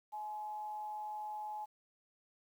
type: tone with amplitude modulation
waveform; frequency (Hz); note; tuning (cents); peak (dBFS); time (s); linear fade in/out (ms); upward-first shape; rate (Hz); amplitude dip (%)
sine; 847; G#5; +34; -38; 0.12-1.66; 20; sine; 190; 35
effects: 11-bit